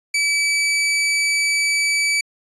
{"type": "tone", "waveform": "sawtooth", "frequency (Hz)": 2300, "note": "D7", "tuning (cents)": -37, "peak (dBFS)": -13, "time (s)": [0.14, 2.21], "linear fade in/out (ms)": 5, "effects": ["resampled to 24000 Hz"]}